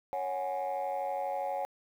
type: chord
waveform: sine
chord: C# suspended fourth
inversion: none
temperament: just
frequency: 554.4 / 739.2 / 831.5 Hz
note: C#5 / F#5 / G#5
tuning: 0 / -2 / +2 cents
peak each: -34 dBFS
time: 0.13-1.65 s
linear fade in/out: 0 ms
effects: tanh soft clip ceiling -27 dBFS + 10-bit